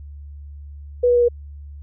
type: tone with pitch steps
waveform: sine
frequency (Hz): 489.8 / 486.1 / 482.5 / 478.9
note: B4 / B4 / B4 / A#4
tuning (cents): -14 / -28 / -40 / +47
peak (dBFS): -12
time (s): 1.03-1.286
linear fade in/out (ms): 10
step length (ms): 64
effects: added 72 Hz sine -34 dBFS peak until 1.82 s